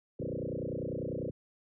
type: tone with frequency modulation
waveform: sine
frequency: 320 Hz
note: D#4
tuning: 49 cents sharp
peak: -33 dBFS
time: 0.19-1.31 s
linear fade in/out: 10 ms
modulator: 30.1 Hz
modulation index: 7.4
effects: none